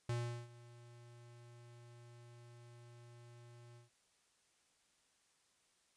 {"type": "tone with ADSR envelope", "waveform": "square", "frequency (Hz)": 119.3, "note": "A#2", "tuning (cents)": 41, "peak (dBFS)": -36, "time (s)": [0.09, 3.9], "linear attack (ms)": 4, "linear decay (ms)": 380, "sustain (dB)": -21, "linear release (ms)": 140, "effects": ["white hiss -75 dBFS RMS until 5.96 s", "resampled to 22050 Hz"]}